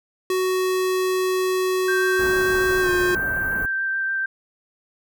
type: tone with pitch glide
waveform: square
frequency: 371.8 to 360 Hz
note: F#4 to F#4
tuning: +8 to -47 cents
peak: -20 dBFS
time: 0.3-3.15 s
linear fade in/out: 2 ms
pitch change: -55 cents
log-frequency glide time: 2.8-2.9 s
type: tone with vibrato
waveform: sine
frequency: 1568 Hz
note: G6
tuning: in tune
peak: -21 dBFS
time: 1.88-4.26 s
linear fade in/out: 5 ms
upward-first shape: sine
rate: 6.8 Hz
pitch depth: 10 cents each way
type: band-stop noise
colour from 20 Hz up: pink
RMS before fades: -32 dBFS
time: 2.19-3.66 s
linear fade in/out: 5 ms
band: 1600 to 13000 Hz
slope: 24 dB/octave
effects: none